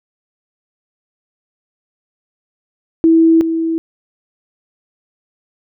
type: tone pair in turn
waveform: sine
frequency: 326.8 / 326.8 Hz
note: E4 / E4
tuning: -15 / -15 cents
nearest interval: unison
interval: 0 cents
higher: neither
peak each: -6 / -14 dBFS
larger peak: first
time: 3.04-3.41 / 3.41-3.78 s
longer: neither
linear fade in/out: 0 ms
effects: none